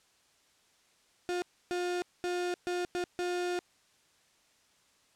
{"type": "tone bursts at uneven times", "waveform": "35% pulse", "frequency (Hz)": 355.6, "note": "F4", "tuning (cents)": 31, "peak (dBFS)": -29, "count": 6, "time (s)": [[1.29, 1.42], [1.71, 2.02], [2.24, 2.54], [2.67, 2.85], [2.95, 3.04], [3.19, 3.59]], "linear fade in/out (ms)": 0, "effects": ["white hiss -67 dBFS RMS until 5.15 s", "low-pass 8000 Hz 12 dB/octave"]}